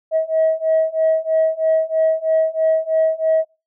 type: beating tone pair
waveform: sine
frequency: 638 / 641.1 Hz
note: D#5 / E5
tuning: +43 / -48 cents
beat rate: 3.1 Hz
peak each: -17 / -16 dBFS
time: 0.11-3.45 s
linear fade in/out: 50 ms
effects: noise-tail reverb RT60 0.3 s tail -24 dB re dry + tanh soft clip ceiling -9 dBFS